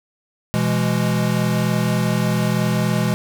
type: chord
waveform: square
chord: E major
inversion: second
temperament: equal with one note detuned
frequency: 123.47 / 166.83 / 207.7 Hz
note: B2 / E3 / G#3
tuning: 0 / +21 / 0 cents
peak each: -22 / -22 / -22 dBFS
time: 0.54-3.14 s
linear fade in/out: 0 ms
effects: none